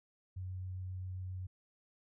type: tone with vibrato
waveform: sine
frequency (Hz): 92.5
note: F#2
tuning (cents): 0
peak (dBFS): -39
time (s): 0.36-1.47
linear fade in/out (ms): 10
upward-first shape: triangle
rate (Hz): 7.5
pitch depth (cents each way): 9
effects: none